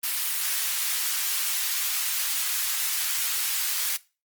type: high-pass noise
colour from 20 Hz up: white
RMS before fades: -27 dBFS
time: 0.03-3.97 s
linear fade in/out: 10 ms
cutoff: 1400 Hz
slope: 12 dB/octave
effects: noise-tail reverb RT60 0.3 s tail -20 dB re dry + Opus 24 kbps